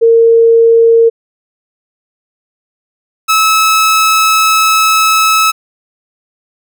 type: tone pair in turn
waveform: sine / sawtooth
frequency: 458.9 / 1298 Hz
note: A#4 / E6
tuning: -27 / -27 cents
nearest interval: octave + tritone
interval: 1800 cents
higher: second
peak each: -3 dBFS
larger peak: neither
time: 0.01-1.1 / 3.28-5.52 s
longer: second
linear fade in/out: 20 ms
effects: none